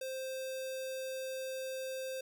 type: tone with notch filter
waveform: square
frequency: 524 Hz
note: C5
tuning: 2 cents sharp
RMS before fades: -40 dBFS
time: 0.01-2.21 s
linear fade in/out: 5 ms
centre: 1100 Hz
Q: 0.65
effects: none